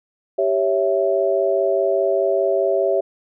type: chord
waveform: sine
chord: C# diminished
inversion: second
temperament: equal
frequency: 392 / 554.4 / 659.3 Hz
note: G4 / C#5 / E5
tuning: 0 / 0 / 0 cents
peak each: -20 / -20 / -20 dBFS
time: 0.38-3.01 s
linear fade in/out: 10 ms
effects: none